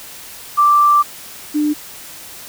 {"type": "tone pair in turn", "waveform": "sine", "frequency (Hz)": [1174.7, 298.8], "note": ["D6", "D4"], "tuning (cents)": [0, 30], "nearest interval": "2 octaves", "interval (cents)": 2370, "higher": "first", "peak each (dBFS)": [-8, -13], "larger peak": "first", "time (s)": [[0.57, 1.03], [1.54, 1.74]], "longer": "first", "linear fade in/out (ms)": 20, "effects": ["white hiss -35 dBFS RMS until 2.48 s"]}